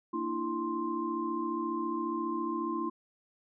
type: tone cluster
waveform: sine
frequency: 232.6 / 300 / 334.6 / 1049 Hz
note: A#3 / D4 / E4 / C6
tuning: -4 / +37 / +26 / +4 cents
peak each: -39 / -38 / -34 / -35 dBFS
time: 0.13-2.9 s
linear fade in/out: 10 ms
effects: none